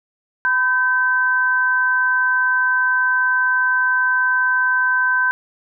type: tone pair together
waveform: sine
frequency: 1005.9 / 1545 Hz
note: B5 / G6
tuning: +31 / -26 cents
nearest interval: perfect fifth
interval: 743 cents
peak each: -21 / -15 dBFS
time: 0.45-5.31 s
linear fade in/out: 0 ms
effects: none